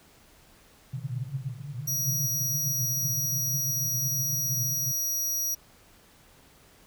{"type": "band-pass noise", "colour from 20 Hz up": "pink", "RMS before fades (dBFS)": -35, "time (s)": [0.93, 4.92], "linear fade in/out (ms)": 10, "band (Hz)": [120, 150], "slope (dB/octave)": 96}
{"type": "tone", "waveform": "sawtooth", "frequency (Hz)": 5760, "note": "F#8", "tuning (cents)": -47, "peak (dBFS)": -24, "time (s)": [1.87, 5.55], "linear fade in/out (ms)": 10}
{"effects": ["pink hiss -57 dBFS RMS until 6.86 s"]}